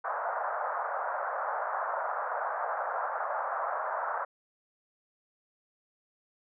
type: band-pass noise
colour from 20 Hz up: pink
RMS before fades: -33 dBFS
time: 0.04-4.25 s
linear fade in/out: 10 ms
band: 580 to 1500 Hz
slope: 48 dB/octave
effects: none